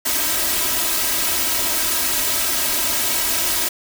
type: noise with comb filter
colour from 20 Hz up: white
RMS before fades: -20 dBFS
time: 0.05-3.69 s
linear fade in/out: 10 ms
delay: 3.1 ms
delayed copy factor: +0.9
effects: none